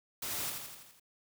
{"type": "noise with echo", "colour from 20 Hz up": "white", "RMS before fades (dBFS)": -38, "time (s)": [0.22, 0.5], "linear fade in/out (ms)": 5, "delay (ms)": 83, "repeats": 6, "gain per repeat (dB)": -4, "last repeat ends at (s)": 0.998, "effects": []}